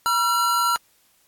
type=tone pair together; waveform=square; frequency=962 / 1360.5 Hz; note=B5 / F6; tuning=-46 / -46 cents; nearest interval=tritone; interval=600 cents; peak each=-25 / -20 dBFS; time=0.06-0.76 s; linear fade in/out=0 ms; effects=white hiss -61 dBFS RMS until 1.27 s + AAC 64 kbps